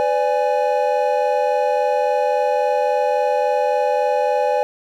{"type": "chord", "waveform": "triangle", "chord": "G# diminished", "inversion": "first", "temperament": "equal with one note detuned", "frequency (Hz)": [503.7, 587.3, 830.6], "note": ["B4", "D5", "G#5"], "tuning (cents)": [34, 0, 0], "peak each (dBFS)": -18, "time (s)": [0, 4.63], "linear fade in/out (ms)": 0, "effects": []}